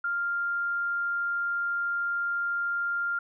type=tone; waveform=sine; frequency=1396.9 Hz; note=F6; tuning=in tune; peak=-26 dBFS; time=0.04-3.19 s; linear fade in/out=5 ms; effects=none